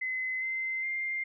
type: tone with pitch steps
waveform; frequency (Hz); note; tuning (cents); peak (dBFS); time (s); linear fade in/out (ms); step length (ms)
sine; 2039 / 2071 / 2104; C7 / C7 / C7; -45 / -18 / +9; -30; 0.01-1.24; 10; 410
effects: none